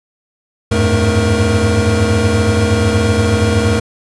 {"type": "tone cluster", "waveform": "square", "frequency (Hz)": [85, 97.9, 106.3, 218.5, 470.7], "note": ["F2", "G2", "G#2", "A3", "A#4"], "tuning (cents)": [-46, -2, 41, -12, 17], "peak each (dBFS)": -18, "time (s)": [0.71, 3.8], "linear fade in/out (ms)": 10, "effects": ["resampled to 24000 Hz"]}